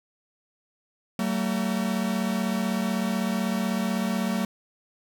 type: tone pair together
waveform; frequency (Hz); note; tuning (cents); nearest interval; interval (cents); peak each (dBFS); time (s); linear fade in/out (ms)
45% pulse; 190.21 / 226.2; F#3 / A3; +48 / +48; minor third; 300; -27; 1.19-4.45; 2
effects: none